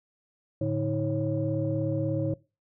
sine tone cluster, 110 / 146.5 / 318.9 / 546 Hz, A2 / D3 / D#4 / C#5, 0 / -4 / +43 / -26 cents, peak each -30 dBFS, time 0.61-2.34 s, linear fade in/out 5 ms, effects noise-tail reverb RT60 0.3 s tail -22 dB re dry + tanh soft clip ceiling -16 dBFS

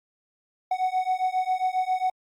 triangle beating tone pair, 740 / 747.4 Hz, F#5 / F#5, 0 / +17 cents, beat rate 7.4 Hz, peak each -24 dBFS, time 0.71-2.1 s, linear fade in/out 5 ms, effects Opus 48 kbps

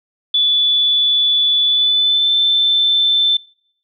sine tone with pitch glide, 3459 to 3538 Hz, A7 to A7, -30 to +9 cents, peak -11 dBFS, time 0.34-3.37 s, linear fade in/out 5 ms, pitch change +39 cents, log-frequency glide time 1.64-2.31 s, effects noise-tail reverb RT60 0.6 s tail -24 dB re dry

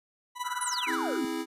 40% pulse tone with tremolo, 987.8 Hz, B5, in tune, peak -27 dBFS, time 0.35-0.99 s, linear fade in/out 50 ms, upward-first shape triangle, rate 19 Hz, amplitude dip 90%
pink band-pass noise, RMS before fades -40 dBFS, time 0.43-1.21 s, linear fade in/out 50 ms, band 1300 to 1500 Hz, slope 96 dB/octave
sine exponential sweep, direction down, 11000 to 233.1 Hz, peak -31 dBFS, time 0.61-1.25 s, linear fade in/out 2 ms
square chord, C augmented, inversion none, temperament equal with one note detuned, 261.6 / 327.5 / 415.3 Hz, C4 / E4 / G#4, 0 / -11 / 0 cents, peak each -37 / -33 / -39 dBFS, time 0.86-1.46 s, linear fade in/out 50 ms
effects resampled to 32000 Hz

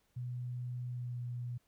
sine tone with pitch glide, 123.47 to 121.84 Hz, B2 to B2, 0 to -23 cents, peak -37 dBFS, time 0.16-1.58 s, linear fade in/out 10 ms, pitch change -23 cents, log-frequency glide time 0.9-1.19 s, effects pink hiss -75 dBFS RMS until 1.67 s

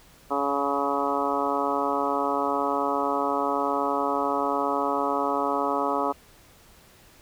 harmonic tone with a mistuned harmonic, 141 Hz, C#3, 30 cents sharp, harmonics 2 / 3 / 4 / 5 / 6 / 7 / 8 / 9, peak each -31 / -31 / -31 / -31 / -31 / -31 / -31 / -31 dBFS, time 0.3-6.13 s, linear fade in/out 20 ms, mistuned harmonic 8, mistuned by -18 cents, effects pink hiss -54 dBFS RMS until 7.21 s

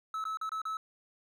triangle tone with dropouts, 1300 Hz, E6, 24 cents flat, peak -31 dBFS, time 0.14-0.77 s, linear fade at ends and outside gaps 2 ms, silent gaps 0.241-0.252 / 0.372-0.413 / 0.493-0.518 / 0.617-0.653 s, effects none

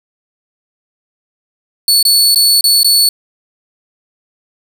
sawtooth tone with dropouts, 4435 Hz, C#8, in tune, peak -4 dBFS, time 1.88-3.09 s, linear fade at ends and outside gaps 2 ms, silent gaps 2.028-2.051 / 2.347-2.358 / 2.61-2.64 / 2.832-2.845 s, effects none

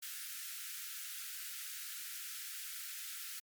white high-pass noise, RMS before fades -45 dBFS, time 0.02-3.4 s, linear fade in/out 10 ms, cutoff 1300 Hz, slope 96 dB/octave, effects MP3 96 kbps

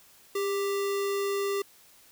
sine tone with sample-and-hold, 400 Hz, G4, 35 cents sharp, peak -26 dBFS, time 0.35-1.62 s, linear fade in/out 5 ms, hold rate 1575 Hz, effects white hiss -57 dBFS RMS until 2.11 s

